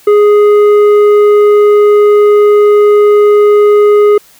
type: tone with tanh clipping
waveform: sine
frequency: 415.3 Hz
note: G#4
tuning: in tune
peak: -4 dBFS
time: 0.07-4.18 s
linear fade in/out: 5 ms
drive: 8 dB
effects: white hiss -42 dBFS RMS until 4.39 s